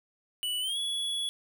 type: tone with pitch glide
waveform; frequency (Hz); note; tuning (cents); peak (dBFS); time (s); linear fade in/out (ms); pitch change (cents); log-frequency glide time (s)
square; 2960 to 3381; F#7 to G#7; 0 to +30; -30; 0.43-1.29; 0; +230; 0.6-0.78
effects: none